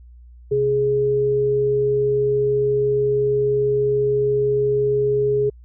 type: tone pair together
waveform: sine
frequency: 131.3 / 416.9 Hz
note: C3 / G#4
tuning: +6 / +7 cents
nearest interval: octave + minor sixth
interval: 2001 cents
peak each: -26 / -16 dBFS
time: 0.51-5.5 s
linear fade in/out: 10 ms
effects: added 60 Hz sine -41 dBFS peak until 5.64 s